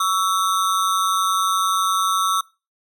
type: ring-modulated tone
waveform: square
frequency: 1225 Hz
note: D#6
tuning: 27 cents flat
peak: -15 dBFS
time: 0-2.41 s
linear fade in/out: 5 ms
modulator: 94.2 Hz
effects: noise-tail reverb RT60 0.3 s tail -23 dB re dry